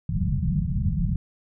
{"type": "low-pass noise", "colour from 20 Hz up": "white", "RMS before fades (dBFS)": -24, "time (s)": [0.09, 1.16], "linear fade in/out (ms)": 2, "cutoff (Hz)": 200, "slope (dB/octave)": 96, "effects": []}